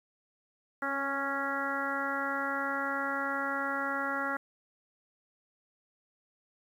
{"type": "harmonic tone with a mistuned harmonic", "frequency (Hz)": 276.9, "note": "C#4", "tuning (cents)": -2, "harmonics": [1, 2, 3, 4, 5, 6, 7], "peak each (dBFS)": [-39, -39, -39, -39, -34, -38, -40], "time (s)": [0.82, 4.37], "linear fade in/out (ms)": 5, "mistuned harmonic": 1, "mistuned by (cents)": -18, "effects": ["10-bit"]}